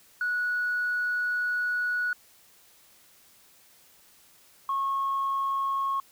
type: tone pair in turn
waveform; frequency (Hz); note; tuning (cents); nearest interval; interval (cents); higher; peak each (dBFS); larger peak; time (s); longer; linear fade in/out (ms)
sine; 1466 / 1092.2; F#6 / C#6; -16 / -26; perfect fourth; 510; first; -24; neither; 0.21-2.13 / 4.69-6; first; 2
effects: tanh soft clip ceiling -21 dBFS + white hiss -58 dBFS RMS until 6.11 s